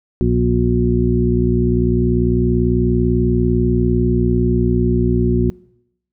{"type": "harmonic tone with a mistuned harmonic", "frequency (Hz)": 60.2, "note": "B1", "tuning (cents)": -44, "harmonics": [1, 2, 3, 4, 6], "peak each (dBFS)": [-19, -19, -19, -19, -19], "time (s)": [0.21, 5.5], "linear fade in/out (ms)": 0, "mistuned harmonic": 1, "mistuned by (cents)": 69, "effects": ["noise-tail reverb RT60 0.8 s tail -24 dB re dry"]}